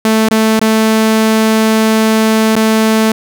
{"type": "tone with dropouts", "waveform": "sawtooth", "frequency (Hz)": 220, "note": "A3", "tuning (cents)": 0, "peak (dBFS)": -4, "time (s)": [0.05, 3.12], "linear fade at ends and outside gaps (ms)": 2, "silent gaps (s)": [[0.287, 0.311], [0.594, 0.614], [2.555, 2.564]], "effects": []}